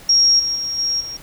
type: tone with level steps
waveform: sine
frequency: 5588 Hz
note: F8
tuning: in tune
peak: -10 / -18 / -21 / -17 / -27 dBFS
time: 0.09-1.17 s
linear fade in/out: 5 ms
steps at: 0.39 / 0.55 / 0.78 / 1 s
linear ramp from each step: 10 ms
effects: pink hiss -42 dBFS RMS until 1.22 s

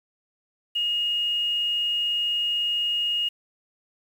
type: tone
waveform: sine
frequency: 2862 Hz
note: F7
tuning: 42 cents sharp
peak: -22 dBFS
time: 0.75-3.29 s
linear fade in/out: 10 ms
effects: 8-bit

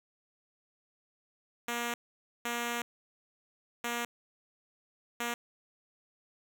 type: tone bursts at uneven times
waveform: 5% pulse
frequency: 237.6 Hz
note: A#3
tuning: 33 cents sharp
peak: -21 dBFS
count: 4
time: 1.68-1.94 / 2.45-2.82 / 3.84-4.05 / 5.2-5.34 s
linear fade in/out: 2 ms
effects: none

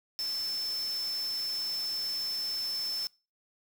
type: tone in noise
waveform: sine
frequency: 5290 Hz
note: E8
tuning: 5 cents sharp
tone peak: -31 dBFS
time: 0.19-3.07 s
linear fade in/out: 0 ms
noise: white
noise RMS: -45 dBFS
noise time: 0.19-3.07 s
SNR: +11 dB
effects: noise-tail reverb RT60 0.3 s tail -23 dB re dry

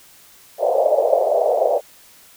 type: band-pass noise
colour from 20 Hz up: pink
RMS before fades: -17 dBFS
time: 0.58-1.81 s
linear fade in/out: 50 ms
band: 510 to 680 Hz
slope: 48 dB/octave
effects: white hiss -48 dBFS RMS until 2.36 s

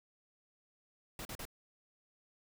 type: noise bursts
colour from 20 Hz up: pink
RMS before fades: -44 dBFS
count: 3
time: 1.19-1.453 s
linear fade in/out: 2 ms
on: 61 ms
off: 40 ms
effects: none

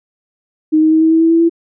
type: tone with pitch steps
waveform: sine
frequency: 311.1 / 314.4 / 317.6 / 321 / 324.3 / 327.7 / 331.1 / 334.6 Hz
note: D#4 / D#4 / D#4 / E4 / E4 / E4 / E4 / E4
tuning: 0 / +18 / +36 / -46 / -28 / -10 / +8 / +26 cents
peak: -7 dBFS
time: 0.72-1.496 s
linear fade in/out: 20 ms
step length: 97 ms
effects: none

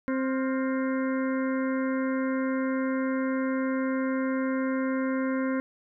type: harmonic tone with a mistuned harmonic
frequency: 263.3 Hz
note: C4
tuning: 11 cents sharp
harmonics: 1 / 2 / 4 / 5 / 6 / 7 / 8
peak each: -26 / -32 / -38 / -40 / -42 / -43 / -44 dBFS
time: 0.08-5.6 s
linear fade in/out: 0 ms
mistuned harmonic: 5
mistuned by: +110 cents
effects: none

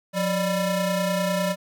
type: ring-modulated tone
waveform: 35% pulse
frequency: 390.1 Hz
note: G4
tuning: 8 cents flat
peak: -17 dBFS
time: 0.13-1.56 s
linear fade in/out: 50 ms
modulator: 210 Hz
effects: none

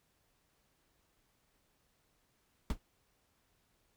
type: noise with exponential decay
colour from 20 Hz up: brown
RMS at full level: -25 dBFS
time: 2.7-2.79 s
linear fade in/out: 2 ms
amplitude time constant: 18 ms
effects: pink hiss -75 dBFS RMS until 3.96 s

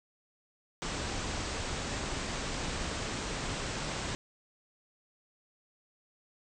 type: low-pass noise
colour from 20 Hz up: pink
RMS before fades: -36 dBFS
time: 0.82-4.15 s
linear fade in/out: 0 ms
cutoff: 8400 Hz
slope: 96 dB/octave
effects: none

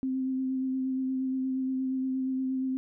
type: tone with vibrato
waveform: sine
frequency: 261.6 Hz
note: C4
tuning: in tune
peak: -27 dBFS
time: 0.03-2.77 s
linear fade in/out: 0 ms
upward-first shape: sine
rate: 8.5 Hz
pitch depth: 16 cents each way
effects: none

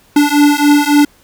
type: beating tone pair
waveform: square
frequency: 290 / 293.6 Hz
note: D4 / D4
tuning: -22 / 0 cents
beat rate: 3.6 Hz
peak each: -11 dBFS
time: 0.16-1.05 s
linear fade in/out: 5 ms
effects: pink hiss -49 dBFS RMS until 1.23 s

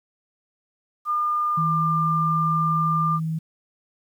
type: tone with pitch glide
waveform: sine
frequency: 1207 to 1195.9 Hz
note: D6 to D6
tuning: +47 to +31 cents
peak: -20 dBFS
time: 1.05-3.2 s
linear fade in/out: 50 ms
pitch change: -16 cents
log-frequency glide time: 1.51-1.65 s
type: tone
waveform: sine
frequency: 160.3 Hz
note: E3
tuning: 48 cents flat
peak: -23 dBFS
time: 1.57-3.39 s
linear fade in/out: 10 ms
effects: 9-bit

